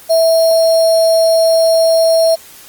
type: tone with sample-and-hold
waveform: sine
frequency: 655 Hz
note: E5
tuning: 11 cents flat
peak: -7 dBFS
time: 0.09-2.36 s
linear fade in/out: 20 ms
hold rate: 4900 Hz
effects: white hiss -38 dBFS RMS until 2.68 s + Opus 24 kbps